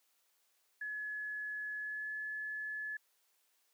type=tone with pitch glide; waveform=sine; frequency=1701 to 1715.8 Hz; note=G#6 to A6; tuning=+41 to -44 cents; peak=-38 dBFS; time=0.81-2.97 s; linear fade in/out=5 ms; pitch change=+15 cents; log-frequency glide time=1.77-2.12 s; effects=white hiss -75 dBFS RMS until 3.73 s + high-pass 400 Hz 12 dB/octave